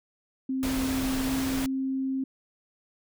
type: tone with pitch glide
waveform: sine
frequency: 263.4 to 265.8 Hz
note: C4 to C4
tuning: +12 to +27 cents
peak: -26 dBFS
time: 0.49-2.24 s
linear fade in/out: 5 ms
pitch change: +15 cents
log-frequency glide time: 1.19-1.52 s
type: noise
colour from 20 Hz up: pink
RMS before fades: -33 dBFS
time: 0.63-1.66 s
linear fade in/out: 0 ms
effects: none